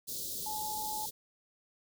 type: band-stop noise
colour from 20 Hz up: white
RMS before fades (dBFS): -39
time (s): 0.07-1.11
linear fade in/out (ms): 20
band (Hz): 550 to 3600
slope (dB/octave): 48
type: tone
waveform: sine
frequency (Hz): 857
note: A5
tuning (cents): -46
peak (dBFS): -37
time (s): 0.46-1.06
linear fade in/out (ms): 5
effects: none